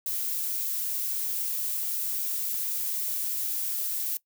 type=noise; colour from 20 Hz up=violet; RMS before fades=-30 dBFS; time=0.06-4.17 s; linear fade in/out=2 ms; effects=noise-tail reverb RT60 0.1 s tail -20 dB re dry